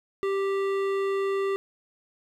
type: tone with hard clipping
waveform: triangle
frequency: 392 Hz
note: G4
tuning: in tune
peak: -26 dBFS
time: 0.23-1.56 s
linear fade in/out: 0 ms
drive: 17 dB
effects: none